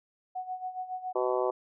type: tone with tremolo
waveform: sine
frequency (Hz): 740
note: F#5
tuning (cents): 0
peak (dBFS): -31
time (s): 0.35-1.13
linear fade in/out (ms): 10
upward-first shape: sine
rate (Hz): 7.2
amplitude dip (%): 75
type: harmonic tone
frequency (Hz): 125.7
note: B2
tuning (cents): +31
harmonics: 3 / 4 / 5 / 6 / 7 / 8 / 9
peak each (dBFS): -30 / -31 / -32 / -38 / -36 / -37 / -39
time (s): 1.15-1.51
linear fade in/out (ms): 10
effects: none